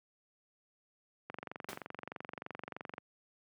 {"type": "click train", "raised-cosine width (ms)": 0.5, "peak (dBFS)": -26, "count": 40, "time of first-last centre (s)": [1.3, 2.981], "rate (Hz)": 23.2}
{"type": "noise with exponential decay", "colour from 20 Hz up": "pink", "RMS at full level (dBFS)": -40, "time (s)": [1.69, 1.86], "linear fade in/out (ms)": 0, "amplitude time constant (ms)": 35}
{"effects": ["high-pass 150 Hz 12 dB/octave"]}